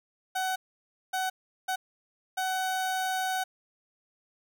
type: tone bursts at uneven times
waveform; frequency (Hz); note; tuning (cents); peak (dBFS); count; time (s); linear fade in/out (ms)
30% pulse; 751; F#5; +26; -25; 4; 0.35-0.56 / 1.13-1.3 / 1.68-1.76 / 2.37-3.44; 10
effects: none